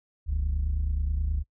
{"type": "tone pair together", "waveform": "sine", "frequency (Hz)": [43.17, 72.6], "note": ["F1", "D2"], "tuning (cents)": [-19, -19], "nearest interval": "major sixth", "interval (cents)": 900, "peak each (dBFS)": [-26, -24], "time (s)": [0.26, 1.44], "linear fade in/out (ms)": 50, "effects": ["noise-tail reverb RT60 0.1 s tail -26 dB re dry", "tanh soft clip ceiling -21 dBFS"]}